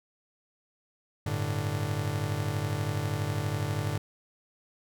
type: chord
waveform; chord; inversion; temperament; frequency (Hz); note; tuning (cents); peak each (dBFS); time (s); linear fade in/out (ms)
45% pulse; G suspended second; none; just; 98 / 110.25 / 147; G2 / A2 / D3; 0 / +4 / +2; -33; 1.26-3.98; 5
effects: none